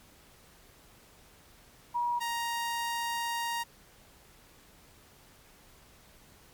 sine / sawtooth tone pair in turn, 959 / 936 Hz, A#5 / A#5, +49 / +7 cents, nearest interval unison, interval 42 cents, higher first, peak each -27 dBFS, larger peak neither, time 1.94-2.2 / 2.2-3.64 s, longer second, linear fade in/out 20 ms, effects pink hiss -58 dBFS RMS until 6.53 s + MP3 96 kbps

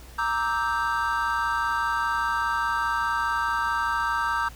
triangle chord, E half-diminished seventh, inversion second, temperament equal with one note detuned, 932.3 / 1174.7 / 1299.6 / 1568 Hz, Bb5 / D6 / E6 / G6, 0 / 0 / -25 / 0 cents, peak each -26 / -28 / -28 / -26 dBFS, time 0.18-4.49 s, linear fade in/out 10 ms, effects added 60 Hz sine -43 dBFS peak until 4.55 s + pink hiss -49 dBFS RMS until 4.55 s

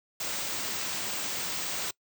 white band-stop noise, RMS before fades -33 dBFS, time 0.2-1.91 s, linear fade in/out 5 ms, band 8800 to 15000 Hz, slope 96 dB/octave, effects noise-tail reverb RT60 0.1 s tail -24 dB re dry + high-pass 100 Hz 12 dB/octave

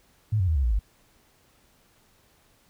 sine tone with pitch steps, 107.4 / 92.42 / 79.53 / 68.44 / 58.9 / 50.69 Hz, A2 / F#2 / D#2 / C#2 / A#1 / G#1, -41 / -1 / +38 / -22 / +19 / -41 cents, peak -20 dBFS, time 0.32-0.794 s, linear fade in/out 10 ms, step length 79 ms, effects pink hiss -62 dBFS RMS until 2.69 s

